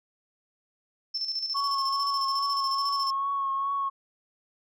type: tone with tremolo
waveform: sine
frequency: 5320 Hz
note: E8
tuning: 15 cents sharp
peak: -26 dBFS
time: 1.14-3.11 s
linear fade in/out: 10 ms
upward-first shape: square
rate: 14 Hz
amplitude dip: 55%
type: tone with vibrato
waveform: sine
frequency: 1100 Hz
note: C#6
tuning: 14 cents flat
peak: -25 dBFS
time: 1.54-3.9 s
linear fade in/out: 20 ms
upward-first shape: triangle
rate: 2.4 Hz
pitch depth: 30 cents each way
effects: tanh soft clip ceiling -19 dBFS